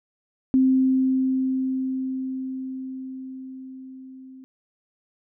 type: tone with level ramp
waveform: sine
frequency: 261.6 Hz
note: C4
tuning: in tune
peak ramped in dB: -14 to -41 dBFS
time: 0.54-4.44 s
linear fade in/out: 0 ms
effects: none